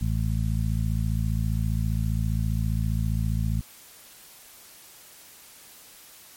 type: harmonic tone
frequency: 55 Hz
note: A1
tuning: in tune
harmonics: 1 / 2 / 3 / 4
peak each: -26 / -26 / -30 / -34 dBFS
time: 0.01-3.61 s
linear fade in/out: 5 ms
effects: white hiss -49 dBFS RMS until 6.36 s + MP3 64 kbps